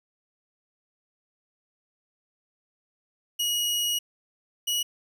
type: tone pair in turn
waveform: sawtooth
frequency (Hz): 2899 / 2916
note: F#7 / F#7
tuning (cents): -36 / -26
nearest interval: unison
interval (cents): 10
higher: second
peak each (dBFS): -21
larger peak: neither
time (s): 3.39-3.99 / 4.67-4.83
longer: first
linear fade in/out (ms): 10
effects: none